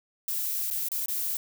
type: noise with dropouts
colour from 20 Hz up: violet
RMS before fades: -30 dBFS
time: 0.28-1.37 s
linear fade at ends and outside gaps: 1 ms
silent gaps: 0.702-0.71 / 0.886-0.917 / 1.059-1.083 s
effects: none